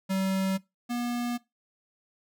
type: tone pair in turn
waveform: square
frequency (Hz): 191.3 / 241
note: G3 / B3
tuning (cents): -42 / -42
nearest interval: major third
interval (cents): 400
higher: second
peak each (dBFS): -26 / -29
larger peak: first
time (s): 0.09-0.58 / 0.89-1.38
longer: neither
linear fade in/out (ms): 20
effects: noise-tail reverb RT60 0.2 s tail -20 dB re dry